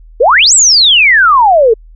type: exponential two-way sweep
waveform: sine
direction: up then down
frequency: 424.7 to 8140 to 424.7 Hz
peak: -3 dBFS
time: 0.2-1.74 s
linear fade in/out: 10 ms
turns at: 0.54 s
effects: added 40 Hz sine -33 dBFS peak until 1.95 s